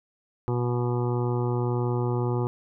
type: harmonic tone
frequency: 121.7 Hz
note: B2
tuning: 25 cents flat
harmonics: 1 / 2 / 3 / 4 / 6 / 7 / 8 / 9 / 10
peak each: -25 / -34 / -29 / -35 / -42 / -37 / -40 / -44 / -42 dBFS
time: 0.48-2.47 s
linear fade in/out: 0 ms
effects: none